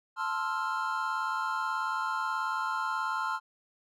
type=chord; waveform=triangle; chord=F major seventh; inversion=first; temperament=equal; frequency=880 / 1046.5 / 1318.5 / 1396.9 Hz; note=A5 / C6 / E6 / F6; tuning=0 / 0 / 0 / 0 cents; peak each=-34 / -32 / -35 / -32 dBFS; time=0.16-3.4 s; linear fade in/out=50 ms; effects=none

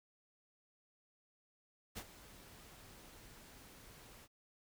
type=noise with ADSR envelope; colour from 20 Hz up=pink; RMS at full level=-44 dBFS; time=1.95-4.28 s; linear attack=24 ms; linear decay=62 ms; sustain=-14 dB; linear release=45 ms; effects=none

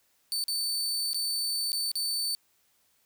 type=tone with dropouts; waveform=sawtooth; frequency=4536 Hz; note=C#8; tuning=39 cents sharp; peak=-25 dBFS; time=0.32-2.35 s; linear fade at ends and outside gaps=0 ms; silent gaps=0.439-0.482 / 1.132-1.145 / 1.719-1.73 / 1.916-1.955 s; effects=white hiss -69 dBFS RMS until 3.05 s

